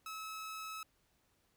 sawtooth tone, 1294 Hz, E6, 32 cents flat, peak -39 dBFS, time 0.06-0.83 s, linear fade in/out 2 ms, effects pink hiss -75 dBFS RMS until 1.56 s

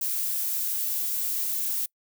violet noise, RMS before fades -28 dBFS, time 0.01-1.86 s, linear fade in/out 5 ms, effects noise-tail reverb RT60 0.1 s tail -26 dB re dry

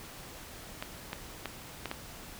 clicks, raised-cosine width 0.3 ms, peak -19 dBFS, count 5, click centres 0.825 / 1.131 / 1.457 / 1.857 / 1.914 s, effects pink hiss -47 dBFS RMS until 2.39 s

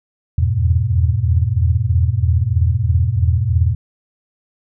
sine tone cluster, 81.5 / 84.6 / 99.7 / 120.7 Hz, E2 / E2 / G2 / B2, -19 / +45 / +30 / -39 cents, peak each -18 dBFS, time 0.38-3.75 s, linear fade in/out 5 ms, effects none

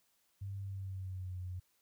sine tone with pitch glide, 98.5 to 90.85 Hz, G2 to F#2, +9 to -31 cents, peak -39 dBFS, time 0.41-1.6 s, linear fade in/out 10 ms, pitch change -140 cents, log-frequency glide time 0.62-1.38 s, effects white hiss -75 dBFS RMS until 1.81 s

